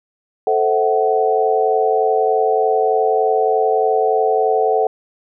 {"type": "chord", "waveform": "sine", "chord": "F# half-diminished seventh", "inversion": "first", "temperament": "equal with one note detuned", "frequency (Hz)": [440, 523.3, 659.3, 750.3], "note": ["A4", "C5", "E5", "F#5"], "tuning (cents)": [0, 0, 0, 24], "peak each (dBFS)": [-16, -22, -22, -17], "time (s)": [0.47, 4.87], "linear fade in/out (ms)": 2, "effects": []}